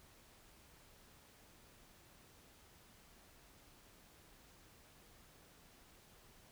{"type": "silence", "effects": ["pink hiss -64 dBFS RMS until 6.51 s"]}